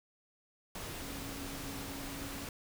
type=tone in noise; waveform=sine; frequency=277.2 Hz; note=C#4; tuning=in tune; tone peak=-46 dBFS; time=1.02-2.45 s; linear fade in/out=2 ms; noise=pink; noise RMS=-43 dBFS; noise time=0.75-2.49 s; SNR=-6 dB; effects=none